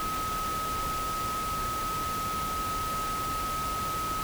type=tone in noise; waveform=sine; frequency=1275 Hz; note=D#6; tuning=42 cents sharp; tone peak=-30 dBFS; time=0-4.23 s; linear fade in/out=0 ms; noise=pink; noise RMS=-36 dBFS; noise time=0-4.23 s; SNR=+3 dB; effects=none